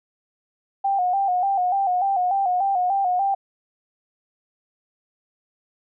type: tone with vibrato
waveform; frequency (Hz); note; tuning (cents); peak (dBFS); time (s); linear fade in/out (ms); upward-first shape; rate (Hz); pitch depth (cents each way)
sine; 755; F#5; +35; -18; 0.84-3.35; 10; square; 3.4; 74
effects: none